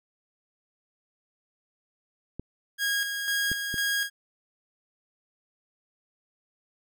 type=clicks; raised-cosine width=3 ms; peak=-22 dBFS; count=3; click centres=2.396 / 3.516 / 3.742 s
type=tone with tremolo; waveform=sawtooth; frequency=1637 Hz; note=G#6; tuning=25 cents flat; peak=-21 dBFS; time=2.78-4.1 s; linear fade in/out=50 ms; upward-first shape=square; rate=2 Hz; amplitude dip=45%
effects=none